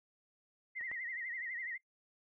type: tone with vibrato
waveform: sine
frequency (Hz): 1975.5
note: B6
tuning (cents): 0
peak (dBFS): -39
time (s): 0.75-1.78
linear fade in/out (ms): 20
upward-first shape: sine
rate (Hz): 12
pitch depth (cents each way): 110
type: clicks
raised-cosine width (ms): 0.5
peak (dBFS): -42 / -35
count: 2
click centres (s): 0.811 / 0.915
effects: noise-tail reverb RT60 0.1 s tail -21 dB re dry